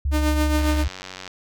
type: tone with pitch glide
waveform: sine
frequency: 69.7 to 70.43 Hz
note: C#2 to C#2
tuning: +10 to +28 cents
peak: -19 dBFS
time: 0.05-0.88 s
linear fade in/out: 5 ms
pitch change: +18 cents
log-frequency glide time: 0.19-0.36 s
type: tone with tremolo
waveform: sawtooth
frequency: 303.8 Hz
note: D#4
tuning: 41 cents flat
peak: -15 dBFS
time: 0.11-0.85 s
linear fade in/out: 50 ms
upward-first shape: triangle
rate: 7.3 Hz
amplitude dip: 60%
type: click train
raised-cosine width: 0.2 ms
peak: -17 dBFS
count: 65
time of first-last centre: 0.59-1.277 s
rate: 93.1 Hz
effects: none